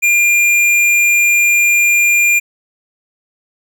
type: tone with tanh clipping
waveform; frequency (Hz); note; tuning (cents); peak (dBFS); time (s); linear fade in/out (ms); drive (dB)
sine; 2400; D7; +37; -10; 0.02-2.4; 20; 15
effects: none